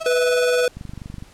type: tone with tremolo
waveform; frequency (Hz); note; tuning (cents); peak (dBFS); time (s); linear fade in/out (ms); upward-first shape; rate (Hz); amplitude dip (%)
35% pulse; 649; E5; -27; -20; 0-0.68; 20; triangle; 19; 90
type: tone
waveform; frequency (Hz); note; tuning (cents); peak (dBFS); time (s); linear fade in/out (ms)
square; 493.9; B4; 0; -17; 0.06-0.68; 2
type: click train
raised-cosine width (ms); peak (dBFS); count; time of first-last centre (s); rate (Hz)
5; -21; 12; 0.77-1.225; 24.2
effects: pink hiss -50 dBFS RMS until 1.33 s + low-pass 10000 Hz 12 dB/octave